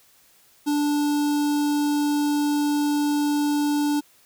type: tone with notch filter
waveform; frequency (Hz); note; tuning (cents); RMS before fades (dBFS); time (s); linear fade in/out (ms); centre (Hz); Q
square; 292.8; D4; -5; -22; 0.66-4.01; 20; 2000; 0.9
effects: white hiss -57 dBFS RMS until 4.25 s